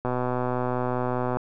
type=click train; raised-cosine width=1 ms; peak=-13 dBFS; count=166; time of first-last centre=0.05-1.37 s; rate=125 Hz; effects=none